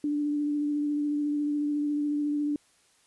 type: tone with vibrato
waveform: sine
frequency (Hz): 293.7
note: D4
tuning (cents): 0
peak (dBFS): -25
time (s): 0.04-2.56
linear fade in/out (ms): 2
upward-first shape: triangle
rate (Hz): 14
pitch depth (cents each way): 20
effects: white hiss -64 dBFS RMS until 3.06 s + resampled to 24000 Hz

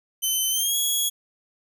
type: tone with pitch glide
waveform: 10% pulse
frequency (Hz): 3061 to 3338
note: G7 to G#7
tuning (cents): -42 to +8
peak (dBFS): -14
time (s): 0.22-1.1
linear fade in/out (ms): 20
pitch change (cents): +150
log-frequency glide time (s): 0.51-0.76
effects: none

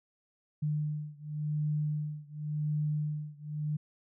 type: beating tone pair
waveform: sine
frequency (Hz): 150.2 / 151.11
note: D3 / D3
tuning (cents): +39 / +50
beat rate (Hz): 0.91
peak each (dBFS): -33 / -34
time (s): 0.62-3.77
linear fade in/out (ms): 10
effects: none

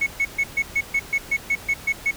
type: tone bursts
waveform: sine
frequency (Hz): 2205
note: C#7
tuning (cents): -10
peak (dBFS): -15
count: 12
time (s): 0.01-2.112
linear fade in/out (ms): 10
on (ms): 56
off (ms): 130
effects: tanh soft clip ceiling -16 dBFS + pink hiss -40 dBFS RMS until 2.16 s

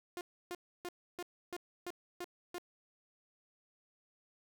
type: tone bursts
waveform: sawtooth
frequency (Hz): 353.7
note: F4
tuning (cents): +22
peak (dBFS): -36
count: 8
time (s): 0.17-2.582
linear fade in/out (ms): 0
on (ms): 39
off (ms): 300
effects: none

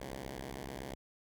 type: beating tone pair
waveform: 5% pulse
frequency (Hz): 60.9 / 68.4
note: B1 / C#2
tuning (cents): -24 / -23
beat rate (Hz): 7.5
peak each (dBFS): -35 / -32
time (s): 0-0.95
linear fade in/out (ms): 5
effects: none

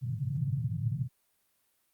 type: band-pass noise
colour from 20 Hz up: pink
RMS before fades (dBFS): -32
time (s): 0.01-1.09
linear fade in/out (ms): 50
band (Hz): 110 to 150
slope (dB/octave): 48
effects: white hiss -73 dBFS RMS until 1.93 s + Opus 48 kbps

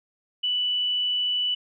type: tone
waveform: sine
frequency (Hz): 2969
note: F#7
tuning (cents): +5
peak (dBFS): -22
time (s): 0.43-1.55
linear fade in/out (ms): 10
effects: none

